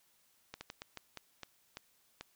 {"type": "slowing click train", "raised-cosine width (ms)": 0.2, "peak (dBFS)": -26, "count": 9, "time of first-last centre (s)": [0.54, 2.21], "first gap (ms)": 70, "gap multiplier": 1.3, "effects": ["white hiss -71 dBFS RMS until 2.35 s"]}